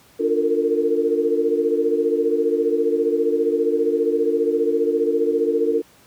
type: chord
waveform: sine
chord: Bb major seventh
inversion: first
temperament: equal with one note detuned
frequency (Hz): 293.7 / 349.2 / 451.3 / 466.2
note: D4 / F4 / A4 / Bb4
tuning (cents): 0 / 0 / +44 / 0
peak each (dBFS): -25 / -24 / -19 / -24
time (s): 0.19-5.82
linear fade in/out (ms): 20
effects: pink hiss -52 dBFS RMS until 6.06 s + high-pass 80 Hz 12 dB/octave